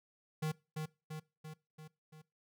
square tone with echo, 155.56 Hz, D#3, in tune, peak -34 dBFS, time 0.42-0.52 s, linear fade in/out 10 ms, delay 340 ms, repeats 5, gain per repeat -4 dB, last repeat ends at 2.22 s, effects noise-tail reverb RT60 0.3 s tail -22 dB re dry

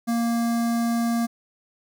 square tone with notch filter, 233.1 Hz, A#3, in tune, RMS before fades -23 dBFS, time 0.07-1.27 s, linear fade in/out 20 ms, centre 2800 Hz, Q 1, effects none

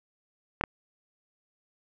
clicks, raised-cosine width 0.5 ms, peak -11 dBFS, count 2, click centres 0.611 / 0.638 s, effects none

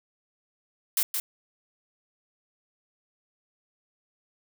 blue noise with echo, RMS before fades -24 dBFS, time 0.97-1.03 s, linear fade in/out 2 ms, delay 170 ms, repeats 1, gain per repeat -5 dB, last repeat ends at 1.2 s, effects none

